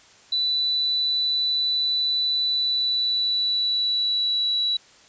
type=tone with pitch glide; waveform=sine; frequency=3976 to 3921 Hz; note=B7 to B7; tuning=+11 to -13 cents; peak=-20 dBFS; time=0.32-4.77 s; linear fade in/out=5 ms; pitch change=-24 cents; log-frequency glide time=2.43-4.6 s; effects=white hiss -52 dBFS RMS until 5.08 s + resampled to 16000 Hz